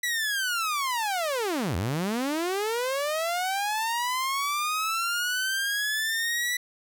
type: linear two-way sweep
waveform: sawtooth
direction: down then up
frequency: 1972 to 77.78 to 1972 Hz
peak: -22 dBFS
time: 0.03-6.57 s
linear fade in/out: 5 ms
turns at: 1.76 s
effects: none